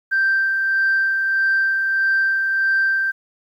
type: tone with tremolo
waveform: sine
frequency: 1568 Hz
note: G6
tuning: in tune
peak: -13 dBFS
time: 0.11-3.12 s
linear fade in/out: 20 ms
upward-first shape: sine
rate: 1.6 Hz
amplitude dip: 35%
effects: tanh soft clip ceiling -11 dBFS + 9-bit